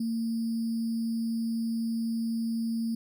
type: tone with sample-and-hold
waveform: sine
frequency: 228 Hz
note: A#3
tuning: 38 cents flat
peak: -27 dBFS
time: 0-2.95 s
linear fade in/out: 5 ms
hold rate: 4900 Hz
effects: none